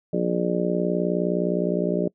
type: harmonic tone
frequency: 59.7 Hz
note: A#1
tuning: 42 cents sharp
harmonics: 3 / 4 / 5 / 6 / 7 / 8 / 9 / 10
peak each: -25 / -32 / -30 / -28 / -27 / -38 / -38 / -28 dBFS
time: 0.13-2.08 s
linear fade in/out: 5 ms
effects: noise-tail reverb RT60 0.1 s tail -25 dB re dry